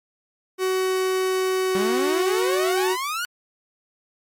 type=tone with pitch glide; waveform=45% pulse; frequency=374.8 to 371.8 Hz; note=F#4 to F#4; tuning=+22 to +8 cents; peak=-20 dBFS; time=0.58-2.97 s; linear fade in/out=50 ms; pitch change=-14 cents; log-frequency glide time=1.64-2.2 s
type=exponential sweep; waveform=sawtooth; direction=up; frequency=188.4 to 1490 Hz; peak=-21 dBFS; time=1.75-3.25 s; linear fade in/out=0 ms
effects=MP3 64 kbps